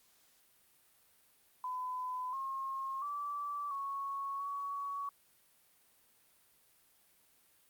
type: tone with pitch steps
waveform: sine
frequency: 1008 / 1075 / 1159 / 1106 / 1124 Hz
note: B5 / C6 / D6 / C#6 / C#6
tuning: +35 / +47 / -23 / -4 / +24 cents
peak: -36 dBFS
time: 1.64-5.09 s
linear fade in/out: 2 ms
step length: 690 ms
effects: white hiss -68 dBFS RMS until 7.69 s + Opus 48 kbps